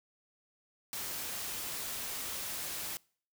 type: noise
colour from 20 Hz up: white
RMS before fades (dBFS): -39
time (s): 0.93-2.97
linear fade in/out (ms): 0
effects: noise-tail reverb RT60 0.5 s tail -25 dB re dry